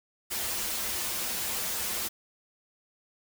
white noise with comb filter, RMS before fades -32 dBFS, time 0.3-2.09 s, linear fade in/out 20 ms, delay 7.1 ms, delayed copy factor -0.85, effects none

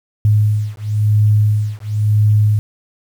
sine beating tone pair, 105.3 / 106.27 Hz, G#2 / G#2, +24 / +40 cents, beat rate 0.97 Hz, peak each -14 dBFS, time 0.25-2.59 s, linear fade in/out 0 ms, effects 7-bit

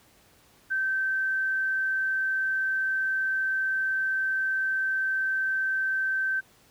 sine tone with frequency modulation, 1550 Hz, G6, 20 cents flat, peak -24 dBFS, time 0.7-6.41 s, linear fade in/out 20 ms, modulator 35.4 Hz, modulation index 0.2, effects pink hiss -59 dBFS RMS until 6.7 s + high-pass 60 Hz 12 dB/octave

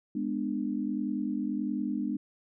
sine chord, G# diminished, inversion none, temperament just, 207.7 / 249.2 / 299 Hz, G#3 / B3 / D4, 0 / +16 / +31 cents, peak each -33 dBFS, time 0.15-2.17 s, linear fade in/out 5 ms, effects none

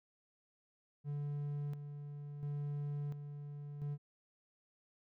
triangle tone with tremolo, 145.1 Hz, D3, 21 cents flat, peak -35 dBFS, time 1.04-3.98 s, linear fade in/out 50 ms, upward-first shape square, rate 0.72 Hz, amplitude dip 55%, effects none

